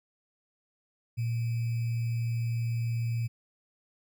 sine tone with sample-and-hold, 116.54 Hz, A#2, in tune, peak -27 dBFS, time 1.17-3.28 s, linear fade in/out 20 ms, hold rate 2450 Hz, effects none

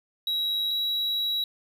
triangle tone pair in turn, 3866 / 3883 Hz, B7 / B7, -38 / -30 cents, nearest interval unison, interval 8 cents, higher second, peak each -23 dBFS, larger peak neither, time 0.27-0.71 / 0.71-1.44 s, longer second, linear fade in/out 2 ms, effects none

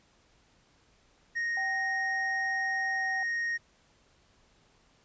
triangle tone, 1864.7 Hz, A#6, in tune, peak -27 dBFS, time 1.35-3.58 s, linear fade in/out 20 ms
sine tone with pitch glide, 772 to 767.1 Hz, G5 to G5, -27 to -38 cents, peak -35 dBFS, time 1.57-3.23 s, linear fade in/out 2 ms, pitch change -11 cents, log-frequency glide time 2.96-3.02 s
effects pink hiss -65 dBFS RMS until 5.04 s + resampled to 16000 Hz

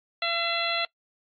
harmonic tone with a mistuned harmonic, 678 Hz, E5, 49 cents sharp, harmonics 1 / 2 / 3 / 4 / 5 / 6, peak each -32 / -32 / -32 / -32 / -32 / -32 dBFS, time 0.22-0.85 s, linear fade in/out 2 ms, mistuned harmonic 4, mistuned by -17 cents, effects noise-tail reverb RT60 0.1 s tail -22 dB re dry + AAC 64 kbps

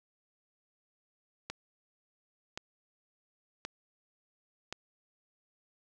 click train, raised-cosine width 0.2 ms, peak -20 dBFS, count 4, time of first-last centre 1.5-4.726 s, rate 0.93 Hz, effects none

